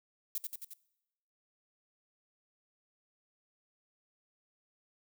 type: noise with echo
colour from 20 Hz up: violet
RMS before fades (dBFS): -35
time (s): 0.35-0.38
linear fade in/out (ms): 2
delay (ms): 89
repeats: 4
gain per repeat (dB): -3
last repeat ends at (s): 0.736
effects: noise-tail reverb RT60 0.9 s tail -21 dB re dry